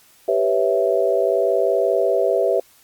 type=chord; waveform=sine; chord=C# half-diminished seventh; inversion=second; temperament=equal; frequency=392 / 493.9 / 554.4 / 659.3 Hz; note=G4 / B4 / C#5 / E5; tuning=0 / 0 / 0 / 0 cents; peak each=-21 / -21 / -22 / -20 dBFS; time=0.28-2.6 s; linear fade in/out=5 ms; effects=white hiss -53 dBFS RMS until 2.83 s + Opus 48 kbps